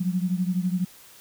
sine beating tone pair, 178.6 / 190.6 Hz, F3 / G3, +39 / -48 cents, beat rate 12 Hz, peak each -24 / -27 dBFS, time 0-0.85 s, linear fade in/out 10 ms, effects white hiss -50 dBFS RMS until 1.2 s

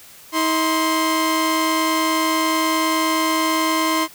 sawtooth tone pair together, 319 / 1046.5 Hz, D#4 / C6, +43 / 0 cents, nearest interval octave + major sixth, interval 2057 cents, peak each -16 dBFS, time 0.32-4.08 s, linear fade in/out 50 ms, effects white hiss -44 dBFS RMS until 4.14 s

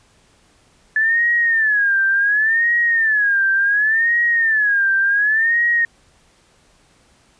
sine tone with vibrato, 1726 Hz, A6, 34 cents flat, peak -13 dBFS, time 0.96-5.85 s, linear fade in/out 2 ms, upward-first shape sine, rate 0.69 Hz, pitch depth 160 cents each way, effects pink hiss -55 dBFS RMS until 7.39 s + resampled to 22050 Hz

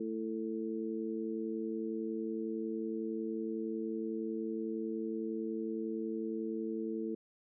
harmonic tone, 110.9 Hz, A2, 14 cents sharp, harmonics 2 / 3 / 4, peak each -39 / -38 / -40 dBFS, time 0-7.15 s, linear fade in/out 5 ms, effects none

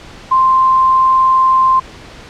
sine tone, 1046.5 Hz, C6, in tune, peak -7 dBFS, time 0.31-1.8 s, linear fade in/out 10 ms, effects pink hiss -35 dBFS RMS until 2.29 s + low-pass 5000 Hz 12 dB/octave

